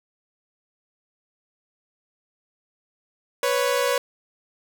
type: tone pair together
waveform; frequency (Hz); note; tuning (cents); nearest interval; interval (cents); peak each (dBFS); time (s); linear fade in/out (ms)
sawtooth; 493.9 / 554.4; B4 / C#5; 0 / 0; major second; 200; -19; 3.43-3.98; 2
effects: none